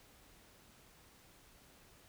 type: silence
effects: pink hiss -63 dBFS RMS until 2.08 s